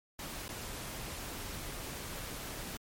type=noise with dropouts; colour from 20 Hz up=pink; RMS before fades=-42 dBFS; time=0.19-2.77 s; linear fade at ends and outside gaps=2 ms; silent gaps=0.481-0.49 s; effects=MP3 64 kbps